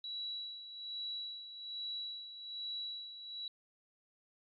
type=tone with tremolo; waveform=sine; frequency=3915 Hz; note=B7; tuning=16 cents flat; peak=-38 dBFS; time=0.04-3.48 s; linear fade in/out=2 ms; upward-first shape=sine; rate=1.2 Hz; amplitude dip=65%; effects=AAC 48 kbps